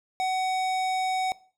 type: tone with hard clipping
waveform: sine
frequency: 750 Hz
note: F#5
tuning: 23 cents sharp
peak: -26 dBFS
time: 0.2-1.32 s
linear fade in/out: 0 ms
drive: 16 dB
effects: noise-tail reverb RT60 0.4 s tail -19 dB re dry